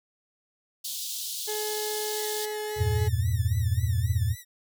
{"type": "high-pass noise", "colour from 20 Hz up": "pink", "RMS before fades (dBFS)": -34, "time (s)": [0.84, 2.46], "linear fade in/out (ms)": 10, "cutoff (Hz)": 3300, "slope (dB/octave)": 48}
{"type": "tone", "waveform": "35% pulse", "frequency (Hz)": 424.7, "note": "G#4", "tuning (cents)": 39, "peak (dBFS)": -29, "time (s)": [1.47, 3.09], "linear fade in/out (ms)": 20}
{"type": "tone with vibrato", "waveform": "5% pulse", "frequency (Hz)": 1851, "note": "A#6", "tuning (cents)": -13, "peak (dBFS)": -32, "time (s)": [2.15, 4.45], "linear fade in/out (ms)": 50, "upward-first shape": "sine", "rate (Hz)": 3.7, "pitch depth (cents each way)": 120}
{"type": "chord", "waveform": "sine", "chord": "E diminished", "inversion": "none", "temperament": "equal", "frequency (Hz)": [82.41, 98, 116.54], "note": ["E2", "G2", "Bb2"], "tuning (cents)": [0, 0, 0], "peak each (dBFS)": -27, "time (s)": [2.76, 4.36], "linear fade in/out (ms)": 50}
{"effects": []}